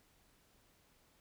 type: silence
effects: pink hiss -70 dBFS RMS until 1.2 s